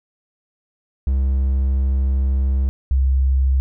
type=tone pair in turn; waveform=triangle / sine; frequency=66.6 / 66.3 Hz; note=C2 / C2; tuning=+31 / +23 cents; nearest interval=unison; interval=8 cents; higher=first; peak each=-13 dBFS; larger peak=neither; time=1.07-2.69 / 2.91-3.6 s; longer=first; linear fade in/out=0 ms; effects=none